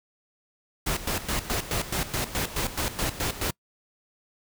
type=noise with tremolo; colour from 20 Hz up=pink; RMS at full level=-27 dBFS; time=0.86-3.51 s; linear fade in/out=10 ms; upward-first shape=square; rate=4.7 Hz; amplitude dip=75%; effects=noise-tail reverb RT60 0.1 s tail -26 dB re dry